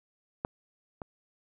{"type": "clicks", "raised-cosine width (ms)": 1, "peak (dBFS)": [-16, -24], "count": 2, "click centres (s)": [0.449, 1.018], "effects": []}